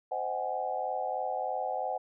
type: chord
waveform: sine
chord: Ab dominant seventh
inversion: first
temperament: just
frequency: 519.1 / 623 / 747.5 / 830.6 Hz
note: C5 / Eb5 / Gb5 / Ab5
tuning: -14 / +2 / +17 / 0 cents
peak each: -37 / -38 / -33 / -37 dBFS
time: 0.11-1.98 s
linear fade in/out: 10 ms
effects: none